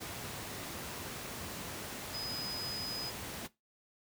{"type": "tone in noise", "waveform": "sine", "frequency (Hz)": 5010, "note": "D#8", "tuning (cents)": 11, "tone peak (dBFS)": -38, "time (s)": [2.13, 3.11], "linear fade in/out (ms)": 20, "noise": "pink", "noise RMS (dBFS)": -42, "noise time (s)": [0, 3.48], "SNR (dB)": 1, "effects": ["noise-tail reverb RT60 0.2 s tail -19 dB re dry", "high-pass 80 Hz 12 dB/octave"]}